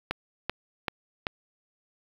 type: click train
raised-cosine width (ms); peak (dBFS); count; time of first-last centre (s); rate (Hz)
0.3; -11; 4; 0.11-1.268; 2.59
effects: low-pass 5000 Hz 12 dB/octave + 7-bit